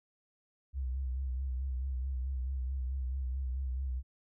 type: tone with vibrato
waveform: sine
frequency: 65 Hz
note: C2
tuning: 11 cents flat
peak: -32 dBFS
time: 0.73-4.03 s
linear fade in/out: 50 ms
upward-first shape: sine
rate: 4.6 Hz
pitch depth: 67 cents each way
effects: none